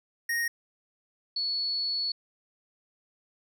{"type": "tone pair in turn", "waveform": ["square", "sine"], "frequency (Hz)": [1865, 4410], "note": ["A#6", "C#8"], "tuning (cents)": [0, -10], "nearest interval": "octave + minor third", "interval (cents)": 1490, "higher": "second", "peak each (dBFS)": [-27, -27], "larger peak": "neither", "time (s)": [[0.29, 0.48], [1.36, 2.12]], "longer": "second", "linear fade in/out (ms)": 5, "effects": []}